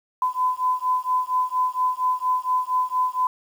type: beating tone pair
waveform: sine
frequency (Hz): 1009 / 1013.3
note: B5 / B5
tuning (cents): +37 / +44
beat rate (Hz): 4.3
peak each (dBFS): -23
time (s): 0.22-3.27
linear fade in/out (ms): 2
effects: 8-bit